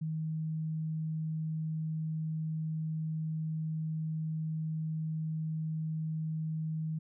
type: tone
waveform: sine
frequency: 158 Hz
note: D#3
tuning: 27 cents sharp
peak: -32 dBFS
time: 0.01-6.99 s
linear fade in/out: 10 ms
effects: none